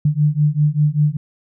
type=beating tone pair; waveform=sine; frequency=146.83 / 151.93 Hz; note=D3 / D#3; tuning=0 / -41 cents; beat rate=5.1 Hz; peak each=-16 dBFS; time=0.05-1.17 s; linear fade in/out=5 ms; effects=none